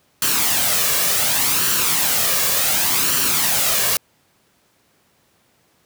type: noise with flanger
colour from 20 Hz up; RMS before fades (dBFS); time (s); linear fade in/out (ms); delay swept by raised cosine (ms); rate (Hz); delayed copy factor
white; -18; 0.22-3.97; 2; 0.68 to 1.78; 0.68; +0.5
effects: pink hiss -60 dBFS RMS until 5.85 s + high-pass 100 Hz 12 dB/octave